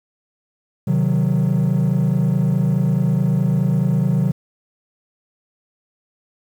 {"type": "chord", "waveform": "triangle", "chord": "C diminished", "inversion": "none", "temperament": "equal", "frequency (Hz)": [130.81, 155.56, 185], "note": ["C3", "Eb3", "Gb3"], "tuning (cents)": [0, 0, 0], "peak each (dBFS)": -16, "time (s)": [0.87, 4.32], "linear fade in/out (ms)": 10, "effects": ["tanh soft clip ceiling -9 dBFS", "8-bit"]}